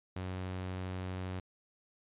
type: tone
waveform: sawtooth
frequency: 92.5 Hz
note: F#2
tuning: in tune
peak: -33 dBFS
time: 0.16-1.4 s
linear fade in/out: 5 ms
effects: resampled to 8000 Hz